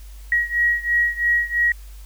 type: beating tone pair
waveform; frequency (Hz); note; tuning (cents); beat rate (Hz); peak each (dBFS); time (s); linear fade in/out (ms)
sine; 1902 / 1905; A#6 / A#6; +34 / +37; 3; -19 / -21; 0.32-1.72; 2
effects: added 50 Hz sine -36 dBFS peak until 2.05 s + white hiss -51 dBFS RMS until 2.05 s